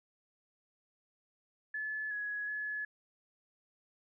sine tone with pitch steps, 1724 / 1677 / 1706 Hz, A6 / G#6 / G#6, -36 / +16 / +46 cents, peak -35 dBFS, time 1.74-2.85 s, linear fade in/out 5 ms, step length 370 ms, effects none

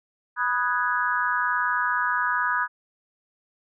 sine chord, G# minor seventh, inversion first, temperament equal with one note detuned, 984.9 / 1244.5 / 1480 / 1661.2 Hz, B5 / D#6 / F#6 / G#6, -5 / 0 / 0 / 0 cents, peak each -27 dBFS, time 0.36-2.68 s, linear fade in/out 50 ms, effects none

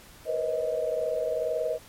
sine tone cluster, 473.7 / 494.2 / 536 / 630 Hz, A#4 / B4 / C5 / D#5, +28 / +1 / +42 / +21 cents, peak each -33 / -31 / -36 / -28 dBFS, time 0.25-1.79 s, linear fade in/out 50 ms, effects pink hiss -51 dBFS RMS until 1.88 s + MP3 64 kbps

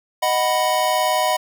square chord, B major, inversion first, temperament equal, 622.3 / 740 / 987.8 Hz, D#5 / F#5 / B5, 0 / 0 / 0 cents, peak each -22 dBFS, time 0.22-1.37 s, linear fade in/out 10 ms, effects none

